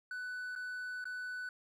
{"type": "tone with dropouts", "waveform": "triangle", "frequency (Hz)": 1493, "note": "F#6", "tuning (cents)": 15, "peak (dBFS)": -37, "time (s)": [0.11, 1.49], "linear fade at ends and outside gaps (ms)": 2, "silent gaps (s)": [[0.553, 0.56], [1.042, 1.054]], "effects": []}